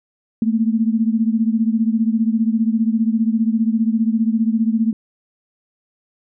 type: beating tone pair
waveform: sine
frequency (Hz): 220 / 235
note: A3 / A#3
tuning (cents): 0 / +14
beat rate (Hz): 15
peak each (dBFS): -16 / -19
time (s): 0.42-4.93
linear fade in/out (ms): 2
effects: none